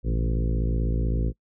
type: harmonic tone with a mistuned harmonic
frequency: 55.9 Hz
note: A1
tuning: 28 cents sharp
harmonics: 1 / 2 / 3 / 4 / 5 / 6 / 7 / 8 / 9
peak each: -23 / -29 / -33 / -35 / -37 / -39 / -40 / -41 / -42 dBFS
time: 0.03-1.33 s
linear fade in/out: 50 ms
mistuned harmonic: 2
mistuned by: +99 cents
effects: noise-tail reverb RT60 0.1 s tail -24 dB re dry